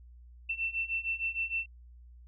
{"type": "beating tone pair", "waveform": "sine", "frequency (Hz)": [2682, 2688.5], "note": ["E7", "E7"], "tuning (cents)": [29, 33], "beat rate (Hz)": 6.5, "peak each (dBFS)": [-35, -33], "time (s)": [0.49, 1.66], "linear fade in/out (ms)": 10, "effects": ["added 60 Hz sine -50 dBFS peak until 2.27 s"]}